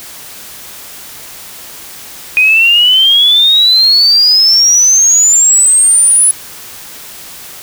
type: exponential sweep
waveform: sine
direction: up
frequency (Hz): 2476 to 10200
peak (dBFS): -4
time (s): 2.37-6.31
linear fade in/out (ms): 0
effects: white hiss -30 dBFS RMS until 7.62 s